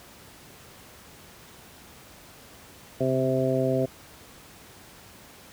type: harmonic tone with a mistuned harmonic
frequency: 130.81 Hz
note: C3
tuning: in tune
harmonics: 1 / 2 / 3 / 4 / 5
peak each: -28 / -28 / -28 / -28 / -28 dBFS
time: 3-3.86 s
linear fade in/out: 10 ms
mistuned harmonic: 1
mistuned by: +22 cents
effects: pink hiss -49 dBFS RMS until 5.52 s + high-pass 60 Hz 12 dB/octave